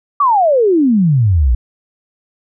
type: exponential sweep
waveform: sine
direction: down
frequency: 1189 to 55.6 Hz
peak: -8 dBFS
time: 0.2-1.55 s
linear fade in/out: 5 ms
effects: none